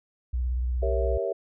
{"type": "tone with vibrato", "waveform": "sine", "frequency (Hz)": 61.74, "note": "B1", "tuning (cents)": 0, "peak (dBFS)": -24, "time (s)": [0.33, 1.18], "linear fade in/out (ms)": 10, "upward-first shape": "triangle", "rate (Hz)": 17, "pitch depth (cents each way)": 100}
{"type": "chord", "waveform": "sine", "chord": "G diminished seventh", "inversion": "none", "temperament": "equal", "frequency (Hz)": [392, 466.2, 554.4, 659.3], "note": ["G4", "Bb4", "Db5", "Fb5"], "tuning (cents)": [0, 0, 0, 0], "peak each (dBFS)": -31, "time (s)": [0.82, 1.33], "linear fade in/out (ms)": 10}
{"effects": []}